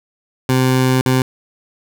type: tone with dropouts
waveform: 20% pulse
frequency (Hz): 129.3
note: C3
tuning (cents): -20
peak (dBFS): -7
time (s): 0.49-1.22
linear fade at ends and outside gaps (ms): 2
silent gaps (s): 1.011-1.06
effects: none